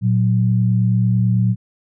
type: tone pair together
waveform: sine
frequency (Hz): 116.2 / 185.26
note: A#2 / F#3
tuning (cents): -5 / +2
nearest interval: minor sixth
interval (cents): 807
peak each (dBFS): -14 / -18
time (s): 0.01-1.56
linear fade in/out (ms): 50
effects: none